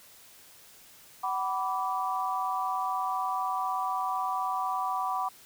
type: tone cluster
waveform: sine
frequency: 755 / 987 / 1163 Hz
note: F#5 / B5 / D6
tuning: +35 / -1 / -17 cents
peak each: -32 / -32 / -32 dBFS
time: 1.23-5.29 s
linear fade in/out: 10 ms
effects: white hiss -54 dBFS RMS until 5.45 s